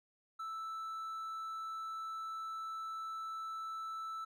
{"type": "tone", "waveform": "triangle", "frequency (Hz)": 1318.5, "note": "E6", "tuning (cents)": 0, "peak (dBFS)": -38, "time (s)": [0.39, 4.25], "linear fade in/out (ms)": 10, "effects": []}